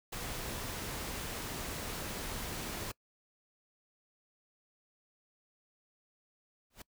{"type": "noise", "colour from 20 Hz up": "pink", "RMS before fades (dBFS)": -40, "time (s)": [0.12, 2.92], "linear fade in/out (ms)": 10}
{"type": "noise with exponential growth", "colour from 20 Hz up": "pink", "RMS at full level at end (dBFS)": -43, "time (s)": [6.7, 6.82], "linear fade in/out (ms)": 5, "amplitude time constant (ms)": 26}
{"effects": ["noise-tail reverb RT60 0.1 s tail -24 dB re dry"]}